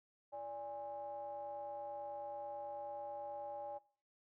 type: ring-modulated tone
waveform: triangle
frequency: 121.1 Hz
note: B2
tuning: 34 cents flat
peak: -38 dBFS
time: 0.32-3.79 s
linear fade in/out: 20 ms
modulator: 702 Hz
effects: noise-tail reverb RT60 0.5 s tail -21 dB re dry